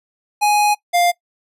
square tone pair in turn, 833 / 700.5 Hz, G#5 / F5, +5 / +5 cents, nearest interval minor third, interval 300 cents, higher first, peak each -13 dBFS, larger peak neither, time 0.41-0.75 / 0.93-1.12 s, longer first, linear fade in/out 20 ms, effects noise-tail reverb RT60 0.1 s tail -20 dB re dry + resampled to 32000 Hz

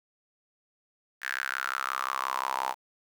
sawtooth tone with high-pass filter sweep, 65.7 Hz, C2, 8 cents sharp, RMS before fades -32 dBFS, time 1.21-2.75 s, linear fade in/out 50 ms, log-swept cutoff 1700 to 870 Hz, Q 6.5, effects 9-bit

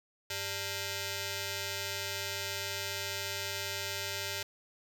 5% pulse ring-modulated tone, 496.6 Hz, B4, 9 cents sharp, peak -20 dBFS, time 0.3-4.43 s, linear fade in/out 5 ms, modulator 1090 Hz, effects none

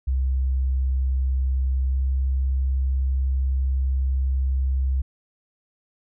sine tone with pitch glide, 65.41 to 66.02 Hz, C2 to C2, 0 to +16 cents, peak -19 dBFS, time 0.07-5.02 s, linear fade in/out 10 ms, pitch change +16 cents, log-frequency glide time 1.88-1.96 s, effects none

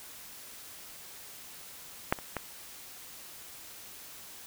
clicks, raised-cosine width 0.5 ms, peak -9 / -27 / -17 dBFS, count 3, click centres 2.125 / 2.188 / 2.367 s, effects white hiss -48 dBFS RMS until 4.46 s

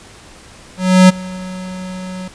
square tone with ADSR envelope, 185 Hz, F#3, in tune, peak -3 dBFS, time 0.77-2.28 s, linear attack 320 ms, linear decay 17 ms, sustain -22 dB, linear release 4 ms, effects pink hiss -40 dBFS RMS until 2.34 s + resampled to 22050 Hz

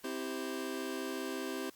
sawtooth chord, C major, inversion none, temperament just, 261.6 / 327 / 392.4 Hz, C4 / E4 / G4, 0 / -14 / +2 cents, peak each -36 / -38 / -36 dBFS, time 0.04-1.7 s, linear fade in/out 5 ms, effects white hiss -61 dBFS RMS until 1.75 s + Opus 48 kbps

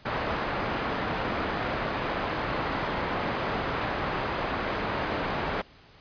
white low-pass noise, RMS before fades -30 dBFS, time 0.05-5.62 s, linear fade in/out 10 ms, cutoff 1300 Hz, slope 12 dB/octave, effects pink hiss -54 dBFS RMS until 6 s + resampled to 11025 Hz

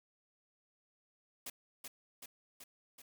white noise with echo, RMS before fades -44 dBFS, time 1.46-1.5 s, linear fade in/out 5 ms, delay 380 ms, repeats 4, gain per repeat -3 dB, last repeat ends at 3.02 s, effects none

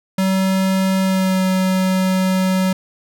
square tone with pitch glide, 190.2 to 187.36 Hz, F#3 to F#3, +48 to +22 cents, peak -15 dBFS, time 0.18-2.73 s, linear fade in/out 5 ms, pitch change -26 cents, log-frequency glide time 1.02-1.43 s, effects none

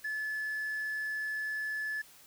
triangle tone, 1726 Hz, A6, 34 cents flat, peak -30 dBFS, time 0.04-2.02 s, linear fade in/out 10 ms, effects tanh soft clip ceiling -28 dBFS + white hiss -57 dBFS RMS until 2.26 s

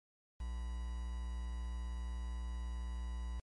triangle tone with quantisation, 59.4 Hz, A#1, 33 cents sharp, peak -36 dBFS, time 0.4-3.4 s, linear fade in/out 5 ms, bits 9, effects MP3 48 kbps

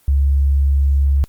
sine tone, 69.5 Hz, C#2, 5 cents sharp, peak -11 dBFS, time 0.08-1.24 s, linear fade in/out 0 ms, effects white hiss -55 dBFS RMS until 1.28 s + Opus 24 kbps

